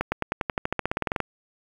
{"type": "accelerating click train", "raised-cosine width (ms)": 0.5, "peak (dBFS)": -9, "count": 18, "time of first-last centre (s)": [0.01, 1.203], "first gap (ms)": 110, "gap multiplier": 0.94, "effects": ["7-bit"]}